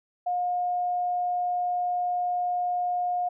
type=tone; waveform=sine; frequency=715 Hz; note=F5; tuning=41 cents sharp; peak=-24 dBFS; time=0.26-3.29 s; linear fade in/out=10 ms; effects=none